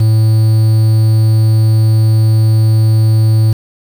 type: tone with quantisation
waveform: triangle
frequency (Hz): 110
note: A2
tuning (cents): 0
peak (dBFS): -4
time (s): 0-3.53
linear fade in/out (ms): 5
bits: 5
effects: none